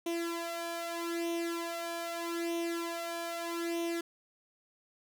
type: tone with flanger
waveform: sawtooth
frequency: 338 Hz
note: E4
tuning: 43 cents sharp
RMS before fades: -36 dBFS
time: 0.06-4.01 s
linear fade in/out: 5 ms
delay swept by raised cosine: 0.32 to 1.72 ms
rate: 0.8 Hz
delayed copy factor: +0.75
effects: none